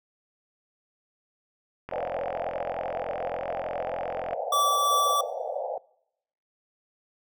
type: click train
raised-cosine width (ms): 0.5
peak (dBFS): -21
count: 107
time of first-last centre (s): 1.89-4.332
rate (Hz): 43.4
type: band-pass noise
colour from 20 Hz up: pink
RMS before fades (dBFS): -32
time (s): 1.92-5.78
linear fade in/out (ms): 5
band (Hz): 490 to 820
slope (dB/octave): 96
type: tone with tremolo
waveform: square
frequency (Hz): 1156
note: D6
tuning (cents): -28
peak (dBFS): -21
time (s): 4.52-5.21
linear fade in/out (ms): 5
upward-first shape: triangle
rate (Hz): 2.9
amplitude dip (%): 25
effects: noise-tail reverb RT60 0.8 s tail -24 dB re dry